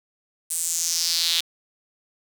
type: tone with high-pass filter sweep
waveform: sawtooth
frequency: 167.5 Hz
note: E3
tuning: 28 cents sharp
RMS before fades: -24 dBFS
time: 0.5-1.41 s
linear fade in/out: 10 ms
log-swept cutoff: 9000 to 3500 Hz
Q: 3.6
effects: 7-bit